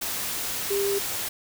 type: tone in noise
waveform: sine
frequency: 398.9 Hz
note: G4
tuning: 30 cents sharp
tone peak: -23 dBFS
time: 0.7-0.99 s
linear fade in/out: 10 ms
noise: white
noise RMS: -30 dBFS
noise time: 0.01-1.29 s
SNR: +4 dB
effects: none